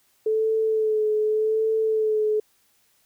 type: tone with vibrato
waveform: sine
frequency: 434.5 Hz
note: A4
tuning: 22 cents flat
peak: -19 dBFS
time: 0.26-2.4 s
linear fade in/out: 5 ms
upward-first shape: sine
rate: 0.85 Hz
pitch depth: 28 cents each way
effects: white hiss -64 dBFS RMS until 3.05 s